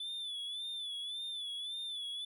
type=tone with vibrato; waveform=triangle; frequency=3480 Hz; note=A7; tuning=20 cents flat; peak=-37 dBFS; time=0-2.25 s; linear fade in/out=5 ms; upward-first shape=sine; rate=1.8 Hz; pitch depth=73 cents each way; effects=none